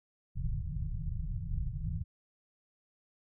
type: low-pass noise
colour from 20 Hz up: pink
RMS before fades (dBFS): -35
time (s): 0.35-2.04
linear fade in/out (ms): 20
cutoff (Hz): 170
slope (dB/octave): 96
effects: none